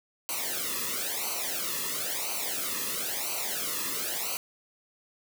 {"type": "noise with flanger", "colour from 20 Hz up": "white", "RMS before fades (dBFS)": -32, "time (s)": [0.29, 4.37], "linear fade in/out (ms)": 0, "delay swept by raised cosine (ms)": [0.57, 1.34], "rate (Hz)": 0.99, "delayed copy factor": -0.9, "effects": []}